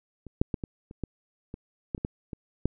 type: clicks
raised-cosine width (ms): 3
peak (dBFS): -29 / -8 / -15 / -20 / -30 / -18 / -24 / -16 / -29 / -15 / -23 / -11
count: 12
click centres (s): 0.267 / 0.415 / 0.542 / 0.638 / 0.911 / 1.037 / 1.541 / 1.948 / 1.979 / 2.049 / 2.332 / 2.656
effects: none